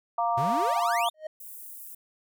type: chord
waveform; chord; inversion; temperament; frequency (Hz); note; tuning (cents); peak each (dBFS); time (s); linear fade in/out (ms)
sine; Bb major; second; equal; 698.5 / 932.3 / 1174.7; F5 / Bb5 / D6; 0 / 0 / 0; -26 / -28 / -30; 0.18-1.09; 5
type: exponential sweep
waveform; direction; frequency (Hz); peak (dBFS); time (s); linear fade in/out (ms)
45% pulse; up; 116.54 to 3729; -30; 0.37-1.1; 10
type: tone with exponential growth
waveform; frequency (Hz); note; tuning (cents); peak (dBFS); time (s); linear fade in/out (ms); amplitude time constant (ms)
triangle; 622.3; D#5; 0; -27; 1.14-1.27; 5; 27
type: high-pass noise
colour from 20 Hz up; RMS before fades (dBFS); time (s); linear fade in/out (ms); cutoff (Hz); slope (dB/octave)
white; -43; 1.4-1.95; 5; 9600; 24
effects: none